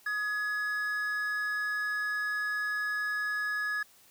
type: tone pair together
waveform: triangle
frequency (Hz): 1244.5 / 1688.8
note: D#6 / G#6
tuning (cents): 0 / +29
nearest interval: perfect fourth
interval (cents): 529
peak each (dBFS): -37 / -28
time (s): 0.06-3.83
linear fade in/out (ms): 5
effects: white hiss -60 dBFS RMS until 4.1 s